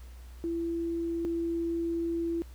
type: tone pair in turn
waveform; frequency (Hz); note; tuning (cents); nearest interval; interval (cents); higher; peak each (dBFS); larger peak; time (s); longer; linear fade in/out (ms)
sine; 335.4 / 335.4; E4 / E4; +30 / +30; unison; 0; neither; -29 / -28; second; 0.44-1.25 / 1.25-2.42; second; 0
effects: added 61 Hz sine -44 dBFS peak until 2.54 s + pink hiss -59 dBFS RMS until 2.54 s